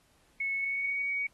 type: tone with pitch glide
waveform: sine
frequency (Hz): 2200 to 2248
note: C#7 to C#7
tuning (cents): -14 to +24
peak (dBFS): -29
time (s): 0.4-1.27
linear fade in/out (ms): 5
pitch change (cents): +38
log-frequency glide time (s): 0.54-1.02
effects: pink hiss -67 dBFS RMS until 1.33 s + AAC 32 kbps